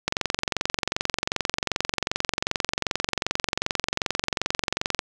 click train, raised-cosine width 0.2 ms, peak -5 dBFS, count 112, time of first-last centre 0.08-4.992 s, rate 22.6 Hz, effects none

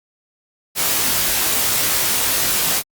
white noise with comb filter, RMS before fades -18 dBFS, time 0.75-2.83 s, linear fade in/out 50 ms, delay 19 ms, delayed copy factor +0.65, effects Opus 48 kbps

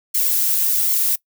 violet noise with flanger, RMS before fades -18 dBFS, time 0.14-1.16 s, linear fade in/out 10 ms, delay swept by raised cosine 0.91 to 4.41 ms, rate 1.3 Hz, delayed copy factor +0.7, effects noise-tail reverb RT60 0.1 s tail -22 dB re dry

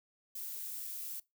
violet noise, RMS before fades -42 dBFS, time 0.35-1.2 s, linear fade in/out 5 ms, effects noise-tail reverb RT60 0.2 s tail -22 dB re dry

